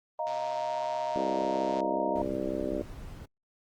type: chord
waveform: sine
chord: Eb suspended second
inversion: none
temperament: equal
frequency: 622.3 / 698.5 / 932.3 Hz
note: Eb5 / F5 / Bb5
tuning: 0 / 0 / 0 cents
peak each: -33 / -35 / -33 dBFS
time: 0.19-2.22 s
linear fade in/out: 2 ms
type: click train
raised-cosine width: 0.2 ms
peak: -28 dBFS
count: 202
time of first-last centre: 0.27-1.804 s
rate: 131 Hz
type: harmonic tone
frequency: 65.41 Hz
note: C2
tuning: in tune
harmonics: 3 / 4 / 5 / 6 / 7 / 8 / 9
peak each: -40 / -37 / -35 / -37 / -40 / -41 / -35 dBFS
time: 1.16-2.82 s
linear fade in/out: 0 ms
type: noise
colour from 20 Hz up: brown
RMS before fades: -43 dBFS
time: 2.15-3.26 s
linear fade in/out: 10 ms
effects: Opus 24 kbps